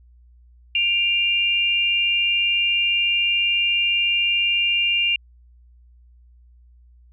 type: tone pair together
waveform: sine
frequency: 2393 / 2794 Hz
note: D7 / F7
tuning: +32 / 0 cents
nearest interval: minor third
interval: 268 cents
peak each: -23 / -18 dBFS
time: 0.75-5.16 s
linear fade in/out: 2 ms
effects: added 60 Hz sine -48 dBFS peak until 7.12 s